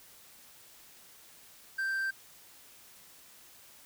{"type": "tone", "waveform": "triangle", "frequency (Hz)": 1568, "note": "G6", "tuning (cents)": 0, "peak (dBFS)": -28, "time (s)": [1.78, 2.11], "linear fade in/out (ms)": 10, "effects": ["white hiss -56 dBFS RMS until 3.85 s"]}